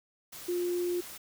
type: tone in noise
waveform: sine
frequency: 353 Hz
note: F4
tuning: 19 cents sharp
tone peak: -28 dBFS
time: 0.48-1.01 s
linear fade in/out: 10 ms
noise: white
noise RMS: -45 dBFS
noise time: 0.32-1.18 s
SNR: +14 dB
effects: none